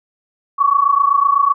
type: tone pair together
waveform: sine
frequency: 1108.7 / 1136.6 Hz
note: C#6 / C#6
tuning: 0 / +43 cents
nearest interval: unison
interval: 43 cents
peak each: -14 / -13 dBFS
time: 0.58-1.54 s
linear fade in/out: 20 ms
effects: none